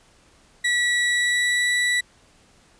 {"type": "tone with pitch glide", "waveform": "35% pulse", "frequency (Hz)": [1941, 1957.9], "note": ["B6", "B6"], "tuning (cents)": [-31, -16], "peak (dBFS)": -17, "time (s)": [0.64, 2.01], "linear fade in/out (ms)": 10, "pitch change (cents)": 15, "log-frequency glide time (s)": [1.05, 1.71], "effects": ["pink hiss -56 dBFS RMS until 2.79 s", "resampled to 22050 Hz"]}